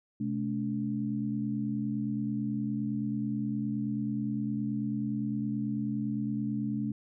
sine tone cluster, 127.3 / 215.6 / 285.1 Hz, C3 / A3 / C#4, -47 / -35 / +49 cents, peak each -37 / -31 / -35 dBFS, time 0.2-6.92 s, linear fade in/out 5 ms, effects none

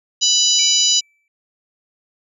harmonic tone, 987.8 Hz, B5, in tune, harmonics 3 / 4 / 5 / 6 / 7, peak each -19 / -19 / -19 / -19 / -19 dBFS, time 0.21-1.01 s, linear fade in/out 20 ms
triangle tone with exponential decay, 2319 Hz, D7, 22 cents flat, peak -26 dBFS, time 0.59-1.28 s, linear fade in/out 1 ms, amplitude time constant 150 ms
effects none

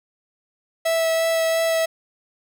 45% pulse tone with vibrato, 654 Hz, E5, 14 cents flat, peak -18 dBFS, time 0.85-1.86 s, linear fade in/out 10 ms, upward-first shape sine, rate 2.9 Hz, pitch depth 9 cents each way, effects none

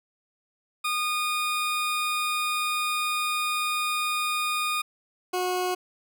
20% pulse tone pair in turn, 1227 / 364.1 Hz, D#6 / F#4, -25 / -28 cents, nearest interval octave + major sixth, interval 2103 cents, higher first, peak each -20 dBFS, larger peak neither, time 0.84-4.82 / 5.33-5.75 s, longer first, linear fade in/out 10 ms, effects none

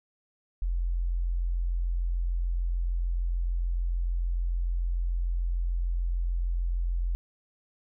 sine tone, 43.38 Hz, F1, 11 cents flat, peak -25 dBFS, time 0.62-7.15 s, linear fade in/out 0 ms, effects none

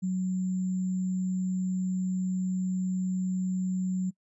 sine tone with sample-and-hold, 184.9 Hz, F#3, 1 cent flat, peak -26 dBFS, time 0.02-4.11 s, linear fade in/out 20 ms, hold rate 7350 Hz, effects noise-tail reverb RT60 0.1 s tail -25 dB re dry + resampled to 24000 Hz

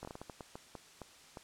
slowing click train, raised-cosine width 1 ms, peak -30 dBFS, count 12, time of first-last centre 0.03-1.372 s, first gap 19 ms, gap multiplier 1.34, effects white hiss -58 dBFS RMS until 1.43 s + low-pass 8000 Hz 12 dB/octave

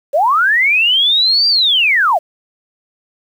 sine linear two-way sweep, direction up then down, 524 to 4761 to 571 Hz, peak -9 dBFS, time 0.13-2.19 s, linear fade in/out 20 ms, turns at 1.48 s, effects 7-bit

